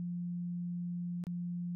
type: tone with dropouts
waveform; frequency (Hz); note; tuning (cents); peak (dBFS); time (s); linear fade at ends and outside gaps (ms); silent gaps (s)
sine; 175; F3; +4; -35; 0-1.75; 0; 1.239-1.268
effects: none